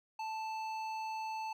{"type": "tone with hard clipping", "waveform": "sine", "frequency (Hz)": 880, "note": "A5", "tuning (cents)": 0, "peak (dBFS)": -39, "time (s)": [0.19, 1.53], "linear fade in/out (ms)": 5, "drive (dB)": 11, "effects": []}